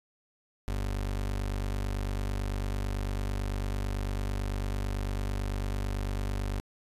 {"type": "tone", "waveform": "30% pulse", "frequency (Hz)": 49, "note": "G1", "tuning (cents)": 0, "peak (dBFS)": -27, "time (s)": [0.68, 6.6], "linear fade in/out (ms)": 0, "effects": ["resampled to 32000 Hz"]}